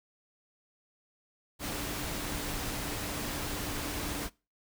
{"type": "tone in noise", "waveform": "sine", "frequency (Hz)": 293.7, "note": "D4", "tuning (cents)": 0, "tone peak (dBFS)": -43, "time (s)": [1.59, 4.3], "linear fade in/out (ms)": 50, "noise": "pink", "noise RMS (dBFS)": -36, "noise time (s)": [1.59, 4.3], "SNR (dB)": -10, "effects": ["noise-tail reverb RT60 0.3 s tail -23 dB re dry"]}